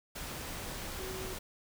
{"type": "tone in noise", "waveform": "sine", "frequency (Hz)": 375.4, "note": "F#4", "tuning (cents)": 25, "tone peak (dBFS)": -42, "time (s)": [0.99, 1.34], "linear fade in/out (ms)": 10, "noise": "pink", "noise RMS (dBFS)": -41, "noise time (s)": [0.15, 1.39], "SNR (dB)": -4, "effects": []}